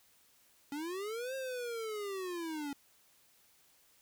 square linear two-way sweep, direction up then down, 277.2 to 537 to 277.2 Hz, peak -38 dBFS, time 0.72-2.73 s, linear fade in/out 2 ms, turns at 1.35 s, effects white hiss -67 dBFS RMS until 4.01 s

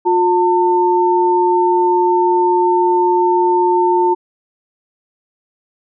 sine tone pair together, 356.8 / 899.1 Hz, F4 / A5, +37 / +37 cents, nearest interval octave + major third, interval 1600 cents, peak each -13 dBFS, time 0.05-4.15 s, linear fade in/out 20 ms, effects none

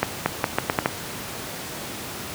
accelerating click train, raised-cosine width 0.5 ms, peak -3 dBFS, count 7, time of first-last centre 0.03-0.859 s, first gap 230 ms, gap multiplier 0.79, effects pink hiss -33 dBFS RMS until 2.34 s + high-pass 100 Hz 12 dB/octave

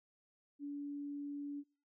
sine tone, 286.8 Hz, D4, 41 cents flat, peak -40 dBFS, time 0.59-1.64 s, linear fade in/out 50 ms, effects noise-tail reverb RT60 0.4 s tail -24 dB re dry

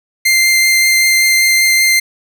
sawtooth tone with vibrato, 2093 Hz, C7, in tune, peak -5 dBFS, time 0.25-2 s, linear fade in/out 10 ms, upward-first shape triangle, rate 5.2 Hz, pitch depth 9 cents each way, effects none

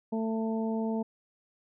harmonic tone, 222.7 Hz, A3, 21 cents sharp, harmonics 1 / 2 / 3 / 4, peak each -29 / -35 / -39 / -41 dBFS, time 0.12-1.03 s, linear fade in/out 10 ms, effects none

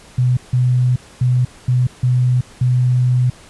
sine tone bursts at uneven times, 125.2 Hz, B2, 24 cents sharp, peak -11 dBFS, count 6, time 0.18-0.37 / 0.53-0.96 / 1.21-1.45 / 1.68-1.87 / 2.03-2.41 / 2.61-3.3 s, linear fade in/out 5 ms, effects pink hiss -43 dBFS RMS until 3.49 s + resampled to 24000 Hz

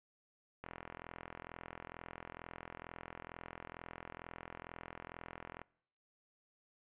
click train, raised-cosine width 0.5 ms, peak -30 dBFS, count 211, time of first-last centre 0.64-5.616 s, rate 42.2 Hz, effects noise-tail reverb RT60 0.7 s tail -25 dB re dry + resampled to 8000 Hz

